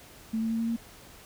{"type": "tone with pitch steps", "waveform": "sine", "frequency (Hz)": [222.3, 224.4, 226.4, 228.5, 230.7], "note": ["A3", "A3", "A3", "A#3", "A#3"], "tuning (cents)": [18, 34, 50, -34, -18], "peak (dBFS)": -26, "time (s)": [0.33, 0.765], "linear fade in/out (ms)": 10, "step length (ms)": 87, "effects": ["pink hiss -51 dBFS RMS until 1.25 s"]}